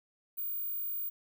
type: tone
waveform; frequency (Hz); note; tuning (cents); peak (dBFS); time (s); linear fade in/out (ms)
sine; 15350; A#9; +50; -31; 0.37-1.1; 20
effects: tanh soft clip ceiling -31 dBFS